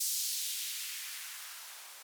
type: noise with band-pass filter sweep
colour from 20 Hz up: violet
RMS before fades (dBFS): -39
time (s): 0-2.03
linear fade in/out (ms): 10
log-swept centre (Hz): 6000 to 680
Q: 1.2
effects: none